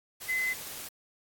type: tone in noise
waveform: sine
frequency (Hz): 2035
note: C7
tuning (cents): -49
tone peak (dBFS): -27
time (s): 0.28-0.54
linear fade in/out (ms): 20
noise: white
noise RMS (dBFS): -41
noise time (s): 0.2-0.89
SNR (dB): +11
effects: AAC 64 kbps